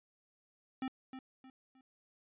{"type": "tone with echo", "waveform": "square", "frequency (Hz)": 261.6, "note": "C4", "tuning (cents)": 0, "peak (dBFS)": -36, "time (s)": [0.82, 0.88], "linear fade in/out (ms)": 2, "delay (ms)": 310, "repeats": 3, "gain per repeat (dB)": -9, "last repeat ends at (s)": 1.81, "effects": ["resampled to 8000 Hz"]}